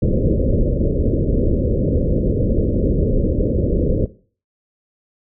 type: low-pass noise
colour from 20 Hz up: pink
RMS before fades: -17 dBFS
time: 0.02-4.06 s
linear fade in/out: 5 ms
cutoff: 570 Hz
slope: 96 dB/octave
effects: noise-tail reverb RT60 0.4 s tail -17 dB re dry